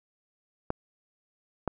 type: clicks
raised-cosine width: 1 ms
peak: -14 dBFS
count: 2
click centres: 0.704 / 1.677 s
effects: none